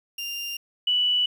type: tone pair in turn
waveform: 30% pulse / sine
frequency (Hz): 2794 / 2960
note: F7 / F#7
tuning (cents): 0 / 0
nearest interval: minor second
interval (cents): 100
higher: second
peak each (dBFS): -27 / -19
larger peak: second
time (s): 0.18-0.57 / 0.87-1.26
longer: neither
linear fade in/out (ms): 5
effects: 9-bit